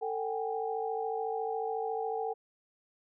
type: tone cluster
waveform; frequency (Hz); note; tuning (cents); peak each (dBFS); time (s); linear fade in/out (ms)
sine; 447.8 / 761 / 815; A4 / F#5 / G#5; +30 / +48 / -33; -34 / -36 / -38; 0.01-2.34; 20
effects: none